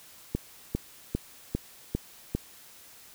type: click train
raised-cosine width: 3 ms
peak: -14 dBFS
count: 6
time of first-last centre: 0.35-2.35 s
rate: 2.5 Hz
effects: white hiss -52 dBFS RMS until 3.14 s